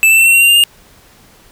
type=tone with pitch steps; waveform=square; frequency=2637 / 2663 / 2689 / 2716 / 2743 / 2770 / 2797 / 2825 Hz; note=E7 / E7 / E7 / F7 / F7 / F7 / F7 / F7; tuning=0 / +17 / +34 / -49 / -32 / -15 / +2 / +19 cents; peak=-6 dBFS; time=0.03-0.638 s; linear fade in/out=0 ms; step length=76 ms; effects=pink hiss -45 dBFS RMS until 1.51 s